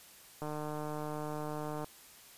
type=click train; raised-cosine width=1 ms; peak=-26 dBFS; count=216; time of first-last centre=0.42-1.844 s; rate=151 Hz; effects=white hiss -56 dBFS RMS until 2.37 s + resampled to 32000 Hz